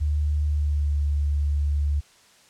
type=tone with pitch glide; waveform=sine; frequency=74.4 to 72.62 Hz; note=D2 to D2; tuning=+23 to -19 cents; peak=-20 dBFS; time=0-2.01 s; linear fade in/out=20 ms; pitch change=-42 cents; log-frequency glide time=0.46-0.97 s; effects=white hiss -55 dBFS RMS until 2.49 s + low-pass 8000 Hz 12 dB/octave